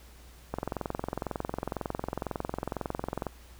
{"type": "click train", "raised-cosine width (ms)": 1, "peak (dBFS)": -17, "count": 61, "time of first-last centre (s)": [0.54, 3.267], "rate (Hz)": 22, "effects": ["added 60 Hz sine -51 dBFS peak until 3.59 s", "pink hiss -56 dBFS RMS until 3.59 s"]}